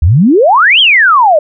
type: exponential two-way sweep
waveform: sine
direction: up then down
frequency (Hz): 70.2 to 3322 to 576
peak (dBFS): -3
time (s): 0.02-1.39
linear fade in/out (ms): 5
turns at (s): 0.8
effects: none